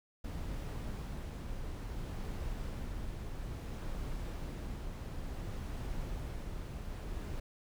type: noise with tremolo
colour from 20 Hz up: brown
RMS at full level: -39 dBFS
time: 0.24-7.4 s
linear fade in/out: 5 ms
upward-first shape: sine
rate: 0.58 Hz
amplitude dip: 25%
effects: none